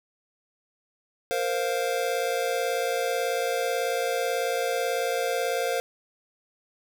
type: chord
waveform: square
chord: Bb suspended second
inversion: none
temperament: just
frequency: 466.2 / 524.4 / 699.2 Hz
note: Bb4 / C5 / F5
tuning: 0 / +4 / +2 cents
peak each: -30 / -29 / -31 dBFS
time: 1.31-5.8 s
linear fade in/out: 0 ms
effects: none